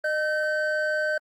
triangle tone pair together, 612 / 1538.1 Hz, D#5 / G6, -29 / -33 cents, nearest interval octave + major third, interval 1596 cents, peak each -24 dBFS, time 0.04-1.18 s, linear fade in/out 5 ms, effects Opus 24 kbps

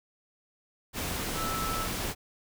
sine tone in noise, 1315 Hz, E6, 5 cents flat, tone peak -33 dBFS, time 1.34-1.88 s, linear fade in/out 50 ms, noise pink, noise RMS -33 dBFS, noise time 0.93-2.15 s, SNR -3 dB, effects none

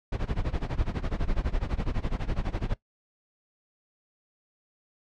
brown noise with tremolo, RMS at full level -25 dBFS, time 0.12-2.74 s, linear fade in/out 5 ms, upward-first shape sine, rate 12 Hz, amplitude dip 90%, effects noise-tail reverb RT60 0.1 s tail -19 dB re dry + low-pass 4000 Hz 12 dB/octave

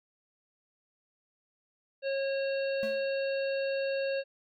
harmonic tone, 545 Hz, C#5, 29 cents flat, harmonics 1 / 3 / 5 / 7 / 8, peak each -29 / -41 / -41 / -49 / -46 dBFS, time 2.02-4.24 s, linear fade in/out 50 ms
square tone with exponential decay, 218.8 Hz, A3, 9 cents flat, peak -36 dBFS, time 2.83-3.12 s, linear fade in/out 0 ms, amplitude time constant 62 ms
effects none

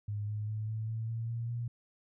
sine tone with pitch steps, 103.83 / 105.83 / 107.86 / 109.94 / 112.06 / 114.21 / 116.41 / 118.65 Hz, G#2 / G#2 / A2 / A2 / A2 / A#2 / A#2 / A#2, 0 / +33 / -34 / -1 / +32 / -35 / -2 / +31 cents, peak -33 dBFS, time 0.08-1.68 s, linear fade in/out 5 ms, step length 200 ms, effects none

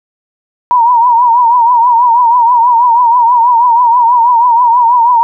sine tone with vibrato, 954 Hz, A#5, 40 cents sharp, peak -4 dBFS, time 0.71-5.23 s, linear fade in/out 0 ms, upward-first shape triangle, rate 6.2 Hz, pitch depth 99 cents each way, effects none

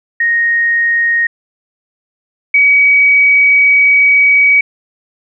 sine tone pair in turn, 1864.7 / 2267 Hz, A#6 / C#7, 0 / +38 cents, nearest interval minor third, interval 338 cents, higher second, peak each -9 / -5 dBFS, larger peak second, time 0.2-1.27 / 2.54-4.61 s, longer second, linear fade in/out 5 ms, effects none

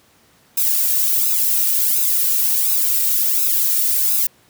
violet noise with flanger, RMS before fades -17 dBFS, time 0.57-4.27 s, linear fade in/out 5 ms, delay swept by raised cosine 0.77 to 2.17 ms, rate 1.4 Hz, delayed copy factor +0.85, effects pink hiss -54 dBFS RMS until 4.49 s + high-pass 100 Hz 12 dB/octave

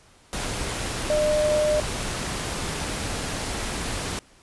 sine tone in noise, 605 Hz, D#5, 49 cents flat, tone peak -19 dBFS, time 1.1-1.8 s, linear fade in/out 0 ms, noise pink, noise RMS -29 dBFS, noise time 0.33-4.19 s, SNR +7 dB, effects pink hiss -55 dBFS RMS until 4.42 s + resampled to 24000 Hz

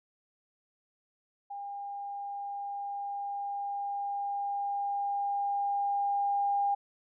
sine tone with level ramp, 805 Hz, G5, 46 cents sharp, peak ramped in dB -37 to -25 dBFS, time 1.5-6.75 s, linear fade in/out 10 ms, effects none

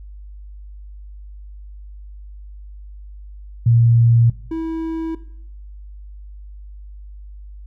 sine / triangle tone pair in turn, 116.7 / 324.8 Hz, A#2 / E4, +2 / -26 cents, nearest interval octave + tritone, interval 1772 cents, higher second, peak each -10 / -19 dBFS, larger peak first, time 3.66-4.3 / 4.51-5.15 s, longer neither, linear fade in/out 5 ms, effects noise-tail reverb RT60 0.7 s tail -17 dB re dry + added 50 Hz sine -34 dBFS peak until 7.66 s

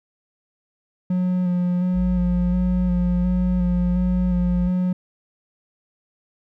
triangle tone with vibrato, 180 Hz, F#3, 47 cents flat, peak -16 dBFS, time 1.1-4.93 s, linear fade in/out 5 ms, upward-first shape square, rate 1.4 Hz, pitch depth 17 cents each way
sine tone, 55 Hz, A1, in tune, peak -23 dBFS, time 1.93-4.71 s, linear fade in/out 50 ms
effects none

